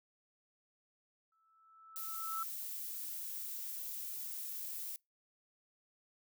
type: tone with exponential growth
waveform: sine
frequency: 1315 Hz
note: E6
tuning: 5 cents flat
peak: -35 dBFS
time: 1.32-2.43 s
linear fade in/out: 2 ms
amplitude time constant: 240 ms
type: noise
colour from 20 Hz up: violet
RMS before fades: -43 dBFS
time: 1.96-4.96 s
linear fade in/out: 0 ms
effects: noise-tail reverb RT60 0.2 s tail -25 dB re dry